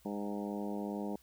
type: harmonic tone with a mistuned harmonic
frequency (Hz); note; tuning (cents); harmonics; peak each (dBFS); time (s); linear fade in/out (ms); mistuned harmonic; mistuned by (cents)
102.3; G#2; -26; 2 / 3 / 4 / 5 / 6 / 7 / 8 / 9; -38 / -42 / -44 / -46 / -48 / -49 / -50 / -51; 0.05-1.16; 5; 7; +30
effects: added 60 Hz sine -66 dBFS peak until 1.22 s + white hiss -66 dBFS RMS until 1.22 s